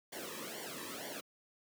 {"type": "noise with flanger", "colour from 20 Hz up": "pink", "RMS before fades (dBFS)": -44, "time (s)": [0.12, 1.21], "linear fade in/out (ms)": 10, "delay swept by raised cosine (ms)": [0.77, 1.42], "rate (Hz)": 2.1, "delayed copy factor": -0.9, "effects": ["high-pass 200 Hz 12 dB/octave"]}